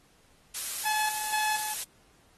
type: noise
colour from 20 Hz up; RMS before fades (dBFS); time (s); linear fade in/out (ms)
blue; -32; 0.54-1.84; 10
type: tone with tremolo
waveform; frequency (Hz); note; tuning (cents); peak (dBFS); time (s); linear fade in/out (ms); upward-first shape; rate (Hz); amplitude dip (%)
sawtooth; 858; A5; -44; -24; 0.85-1.74; 10; square; 2.1; 65
effects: pink hiss -63 dBFS RMS until 2.37 s + AAC 32 kbps